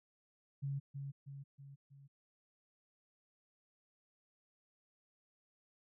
sine tone with echo, 139 Hz, C#3, 5 cents sharp, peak -36 dBFS, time 0.62-0.8 s, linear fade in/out 20 ms, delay 320 ms, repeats 4, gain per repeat -5 dB, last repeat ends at 2.08 s, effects none

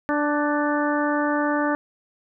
harmonic tone with a mistuned harmonic, 293.7 Hz, D4, in tune, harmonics 1 / 2 / 3 / 4 / 5 / 6, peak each -23 / -26 / -28 / -29 / -30 / -31 dBFS, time 0.09-1.75 s, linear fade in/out 0 ms, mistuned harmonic 5, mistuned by +26 cents, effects none

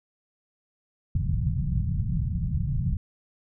white low-pass noise, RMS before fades -26 dBFS, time 1.15-2.97 s, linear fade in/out 5 ms, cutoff 170 Hz, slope 48 dB/octave, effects none

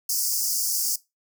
pink high-pass noise, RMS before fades -25 dBFS, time 0.09-0.96 s, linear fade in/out 5 ms, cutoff 4800 Hz, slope 96 dB/octave, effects noise-tail reverb RT60 0.2 s tail -19 dB re dry

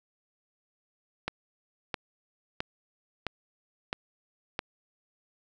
click train, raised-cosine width 0.3 ms, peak -14 dBFS, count 6, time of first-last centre 1.28-4.591 s, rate 1.51 Hz, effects none

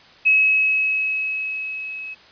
sine tone with level ramp, 2567 Hz, E7, 47 cents flat, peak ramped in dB -11 to -30 dBFS, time 0.25-2.15 s, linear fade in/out 20 ms, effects white hiss -48 dBFS RMS until 2.31 s + resampled to 11025 Hz

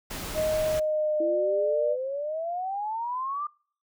pink noise, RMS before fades -35 dBFS, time 0.1-0.8 s, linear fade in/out 10 ms
sine tone with pitch glide, 622.3 to 596.6 Hz, D#5 to D5, 0 to +27 cents, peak -23 dBFS, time 0.34-1.97 s, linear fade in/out 50 ms, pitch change -73 cents, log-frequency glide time 0.66-1.57 s
sine exponential sweep, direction up, 324.5 to 1206 Hz, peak -28 dBFS, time 1.2-3.47 s, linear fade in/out 5 ms
effects noise-tail reverb RT60 0.5 s tail -26 dB re dry

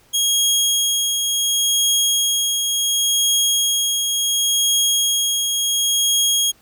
20% pulse tone with tremolo, 3280 Hz, G#7, 22 cents flat, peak -9 dBFS, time 0.13-6.52 s, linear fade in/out 20 ms, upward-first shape triangle, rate 0.7 Hz, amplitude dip 40%, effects pink hiss -54 dBFS RMS until 6.61 s

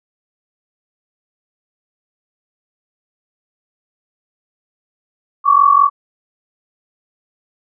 sine tone pair together, 1108.7 / 1153.6 Hz, C#6 / D6, 0 / -31 cents, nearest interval minor second, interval 69 cents, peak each -10 dBFS, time 5.44-5.9 s, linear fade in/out 50 ms, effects none

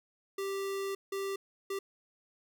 square tone bursts at uneven times, 392 Hz, G4, in tune, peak -34 dBFS, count 3, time 0.38-0.95 / 1.12-1.36 / 1.7-1.79 s, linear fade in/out 5 ms, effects none

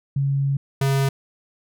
sine / square tone pair in turn, 138.6 / 136.61 Hz, C#3 / C#3, 0 / -25 cents, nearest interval unison, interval 25 cents, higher first, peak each -18 dBFS, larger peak neither, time 0.16-0.57 / 0.81-1.09 s, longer first, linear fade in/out 5 ms, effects none

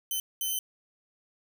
5% pulse tone bursts at uneven times, 3061 Hz, G7, 42 cents flat, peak -20 dBFS, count 2, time 0.11-0.2 / 0.41-0.59 s, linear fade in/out 2 ms, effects none

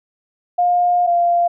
sine tone pair in turn, 709 / 693.6 Hz, F5 / F5, +26 / -12 cents, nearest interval unison, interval 38 cents, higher first, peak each -12 dBFS, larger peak neither, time 0.58-1.07 / 1.07-1.48 s, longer first, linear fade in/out 10 ms, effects none

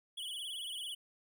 square tone with vibrato, 3152 Hz, G7, 9 cents sharp, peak -40 dBFS, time 0.17-0.95 s, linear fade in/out 10 ms, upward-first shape sine, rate 18 Hz, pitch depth 130 cents each way, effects none

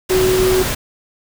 sine tone in noise, 372.5 Hz, F#4, 12 cents sharp, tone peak -12 dBFS, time 0.1-0.63 s, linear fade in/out 10 ms, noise pink, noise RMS -20 dBFS, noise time 0.09-0.75 s, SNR +5 dB, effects none

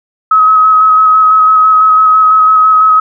sine tone with vibrato, 1276 Hz, D#6, 43 cents sharp, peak -3 dBFS, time 0.31-3 s, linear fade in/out 5 ms, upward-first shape square, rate 6 Hz, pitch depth 13 cents each way, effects none

